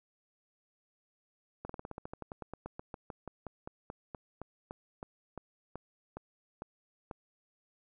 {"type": "slowing click train", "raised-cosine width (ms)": 1, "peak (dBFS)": -27, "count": 30, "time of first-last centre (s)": [1.65, 7.112], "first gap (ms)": 44, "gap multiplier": 1.09, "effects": []}